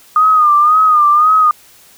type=tone with vibrato; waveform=sine; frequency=1225 Hz; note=D#6; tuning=27 cents flat; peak=-6 dBFS; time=0.16-1.51 s; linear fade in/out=2 ms; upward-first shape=sine; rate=1.9 Hz; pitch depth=71 cents each way; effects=white hiss -44 dBFS RMS until 1.97 s